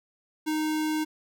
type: tone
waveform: square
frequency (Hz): 309.6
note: D#4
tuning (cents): -9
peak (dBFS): -26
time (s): 0.46-1.05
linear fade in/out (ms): 20
effects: none